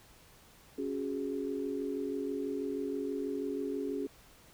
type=chord; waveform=sine; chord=C# suspended fourth; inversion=none; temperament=just; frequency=277.2 / 369.6 / 415.8 Hz; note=C#4 / F#4 / G#4; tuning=0 / -2 / +2 cents; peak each=-36 / -39 / -37 dBFS; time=0.78-4.07 s; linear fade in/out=5 ms; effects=pink hiss -59 dBFS RMS until 4.53 s